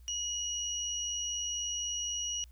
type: tone pair together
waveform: sine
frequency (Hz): 2901 / 5802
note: F#7 / F#8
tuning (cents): -35 / -35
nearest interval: octave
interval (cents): 1200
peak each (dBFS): -36 / -35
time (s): 0.08-2.44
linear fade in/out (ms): 0
effects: added 60 Hz sine -51 dBFS peak until 2.51 s + white hiss -70 dBFS RMS until 2.51 s